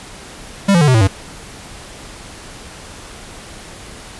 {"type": "tone with pitch steps", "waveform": "square", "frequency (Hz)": [198.2, 171.55, 148.48, 128.52, 111.24, 96.28], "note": ["G3", "F3", "D3", "C3", "A2", "G2"], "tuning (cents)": [19, -31, 19, -31, 19, -31], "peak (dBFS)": -9, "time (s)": [0.68, 1.076], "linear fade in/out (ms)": 10, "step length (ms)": 66, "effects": ["pink hiss -35 dBFS RMS until 4.19 s", "resampled to 24000 Hz"]}